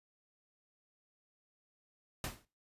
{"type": "noise with exponential decay", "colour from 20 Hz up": "pink", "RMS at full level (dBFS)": -35, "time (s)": [2.24, 2.45], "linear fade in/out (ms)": 1, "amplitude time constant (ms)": 45, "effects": ["noise-tail reverb RT60 0.3 s tail -18 dB re dry", "resampled to 32000 Hz"]}